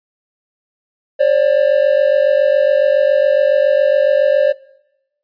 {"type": "tone pair together", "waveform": "triangle", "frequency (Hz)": [540.1, 587.3], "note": ["C#5", "D5"], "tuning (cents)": [-45, 0], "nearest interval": "minor second", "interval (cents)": 145, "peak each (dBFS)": -10, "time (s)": [1.19, 4.53], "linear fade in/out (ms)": 20, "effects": ["noise-tail reverb RT60 0.9 s tail -22 dB re dry", "resampled to 11025 Hz"]}